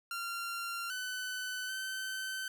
sawtooth tone with pitch steps, 1381 / 1506 / 1534 Hz, F6 / F#6 / G6, -20 / +30 / -38 cents, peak -33 dBFS, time 0.11-2.48 s, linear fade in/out 2 ms, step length 790 ms, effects none

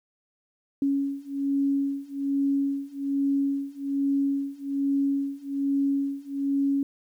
sine beating tone pair, 277.2 / 278.4 Hz, C#4 / C#4, 0 / +8 cents, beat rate 1.2 Hz, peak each -27 / -26 dBFS, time 0.82-6.83 s, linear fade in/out 2 ms, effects 10-bit

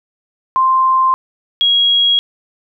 sine tone pair in turn, 1046.5 / 3300 Hz, C6 / G#7, 0 / -12 cents, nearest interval octave + minor sixth, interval 1988 cents, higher second, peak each -9 dBFS, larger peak neither, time 0.56-1.14 / 1.61-2.19 s, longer neither, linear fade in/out 0 ms, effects none

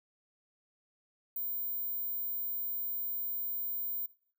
sine tone, 15180 Hz, A#9, 30 cents sharp, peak -32 dBFS, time 1.36-4.06 s, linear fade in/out 2 ms, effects noise-tail reverb RT60 0.5 s tail -21 dB re dry + tanh soft clip ceiling -30 dBFS

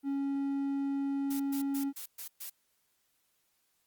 triangle tone, 277.2 Hz, C#4, in tune, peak -28 dBFS, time 0.03-1.93 s, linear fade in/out 50 ms
blue noise bursts, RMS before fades -42 dBFS, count 6, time 1.3-2.5 s, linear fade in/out 10 ms, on 100 ms, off 120 ms
effects white hiss -75 dBFS RMS until 3.86 s + Opus 32 kbps

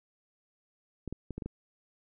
clicks, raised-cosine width 3 ms, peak -24 dBFS, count 6, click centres 1.077 / 1.126 / 1.307 / 1.38 / 1.422 / 1.46 s, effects none

